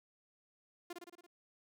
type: tone with echo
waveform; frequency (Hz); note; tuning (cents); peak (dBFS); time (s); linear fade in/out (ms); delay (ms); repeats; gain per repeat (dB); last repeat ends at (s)
sawtooth; 349.2; F4; 0; -38; 0.9-0.93; 5; 56; 6; -3; 1.266
effects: none